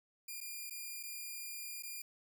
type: tone with dropouts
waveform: 5% pulse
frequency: 2406 Hz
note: D7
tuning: 41 cents sharp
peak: -33 dBFS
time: 0.28-2.02 s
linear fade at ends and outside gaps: 5 ms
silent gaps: 0.405-0.411 / 0.698-0.707 / 1.03-1.034 / 1.825-1.833 s
effects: none